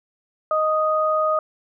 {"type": "tone pair together", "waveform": "sine", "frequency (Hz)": [622.6, 1244.5], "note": ["D#5", "D#6"], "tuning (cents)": [1, 0], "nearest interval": "octave", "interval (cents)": 1199, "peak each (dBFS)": -20, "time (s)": [0.51, 1.39], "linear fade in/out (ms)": 2, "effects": []}